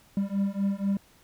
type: beating tone pair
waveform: triangle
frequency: 196 / 200.1 Hz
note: G3 / G3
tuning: 0 / +36 cents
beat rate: 4.1 Hz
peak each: -26 dBFS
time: 0.17-0.97 s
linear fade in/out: 2 ms
effects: pink hiss -59 dBFS RMS until 1.23 s